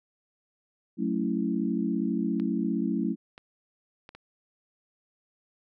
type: chord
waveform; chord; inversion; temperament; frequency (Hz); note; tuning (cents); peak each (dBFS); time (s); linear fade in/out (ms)
sine; F# minor seventh; none; equal; 185 / 220 / 277.2 / 329.6; F#3 / A3 / C#4 / E4; 0 / 0 / 0 / 0; -31 / -29 / -31 / -32; 0.97-3.16; 50
type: clicks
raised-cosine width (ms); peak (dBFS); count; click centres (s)
0.3; -29; 4; 2.399 / 3.379 / 4.091 / 4.15
effects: none